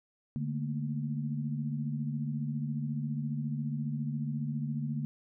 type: tone cluster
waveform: sine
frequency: 145.4 / 218.4 / 232.9 Hz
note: D3 / A3 / A#3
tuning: -17 / -13 / -1 cents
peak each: -33 / -39 / -37 dBFS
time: 0.36-5.05 s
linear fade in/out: 0 ms
effects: none